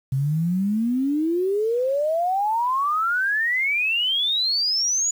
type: exponential sweep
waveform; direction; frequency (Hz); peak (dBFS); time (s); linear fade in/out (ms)
sine; up; 130 to 6950; -19; 0.12-5.11; 5
effects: 8-bit

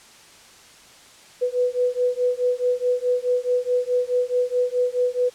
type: beating tone pair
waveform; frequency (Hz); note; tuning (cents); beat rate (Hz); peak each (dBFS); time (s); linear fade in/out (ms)
sine; 493.2 / 497.9; B4 / B4; -2 / +14; 4.7; -22; 1.41-5.3; 20
effects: white hiss -48 dBFS RMS until 5.34 s + low-pass 8000 Hz 12 dB/octave

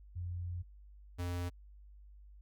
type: tone pair in turn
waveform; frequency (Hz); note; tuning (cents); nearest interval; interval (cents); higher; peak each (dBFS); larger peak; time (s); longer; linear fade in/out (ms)
sine / square; 88.1 / 88.1; F2 / F2; +16 / +16; unison; 0; neither; -37 / -36; second; 0.15-0.63 / 1.18-1.5; first; 20
effects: added 50 Hz sine -53 dBFS peak until 2.41 s

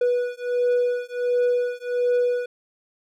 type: beating tone pair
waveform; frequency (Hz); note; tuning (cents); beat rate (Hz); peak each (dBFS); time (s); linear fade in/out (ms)
triangle; 489 / 490.4; B4 / B4; -17 / -12; 1.4; -21; 0.01-2.46; 5
effects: none

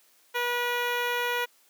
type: tone with notch filter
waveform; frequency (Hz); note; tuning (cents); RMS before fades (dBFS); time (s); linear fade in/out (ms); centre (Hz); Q
10% pulse; 484.2; B4; -34; -28; 0.34-1.46; 20; 7900; 0.83
effects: white hiss -62 dBFS RMS until 1.69 s + high-pass 300 Hz 12 dB/octave

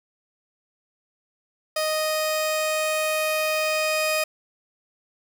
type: tone pair together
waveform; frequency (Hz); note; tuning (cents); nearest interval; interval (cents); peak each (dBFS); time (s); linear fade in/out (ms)
sawtooth; 622.2 / 2489; D#5 / D#7; 0 / 0; 2 octaves; 2400; -19 / -25; 1.76-4.24; 5
effects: none

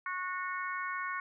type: harmonic tone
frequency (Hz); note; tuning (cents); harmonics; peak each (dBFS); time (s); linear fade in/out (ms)
366.2; F#4; -18; 3 / 4 / 5 / 6; -37 / -39 / -41 / -43; 0.06-1.2; 2
effects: none

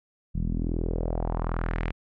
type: tone with low-pass filter sweep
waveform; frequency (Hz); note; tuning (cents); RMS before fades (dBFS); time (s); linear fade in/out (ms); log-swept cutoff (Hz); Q
sawtooth; 41.2; E1; 0; -28; 0.34-1.92; 20; 170 to 2500; 2.5
effects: none

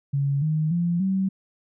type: tone with pitch steps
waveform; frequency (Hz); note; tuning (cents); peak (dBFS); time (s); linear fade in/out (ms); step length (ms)
sine; 140 / 155.34 / 172.36 / 191.25; C#3 / D#3 / F3 / G3; +18 / -2 / -22 / -42; -20; 0.13-1.29; 10; 290
effects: none

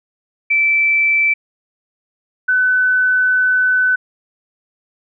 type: tone pair in turn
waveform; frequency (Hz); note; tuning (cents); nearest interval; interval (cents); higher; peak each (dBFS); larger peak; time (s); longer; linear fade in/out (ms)
sine; 2325 / 1505.8; D7 / F#6; -18 / +30; minor sixth; 752; first; -11; neither; 0.5-1.34 / 2.48-3.96; second; 10
effects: none

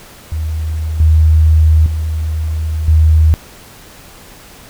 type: tone with level steps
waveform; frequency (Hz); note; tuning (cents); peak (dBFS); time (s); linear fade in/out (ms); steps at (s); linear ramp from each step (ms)
sine; 78.7; D#2; +20; -15 / -5 / -14 / -5; 0.32-3.34; 0; 1 / 1.86 / 2.88; 2
effects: pink hiss -38 dBFS RMS until 4.69 s

